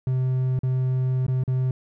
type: tone with dropouts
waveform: triangle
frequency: 129 Hz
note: C3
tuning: 24 cents flat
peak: -18 dBFS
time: 0.07-1.71 s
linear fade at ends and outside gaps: 2 ms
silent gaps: 0.591-0.633 / 1.266-1.281 / 1.437-1.478 s
effects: none